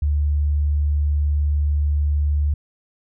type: tone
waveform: sine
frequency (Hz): 73.42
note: D2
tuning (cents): 0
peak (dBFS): -16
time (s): 0.02-2.54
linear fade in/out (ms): 5
effects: none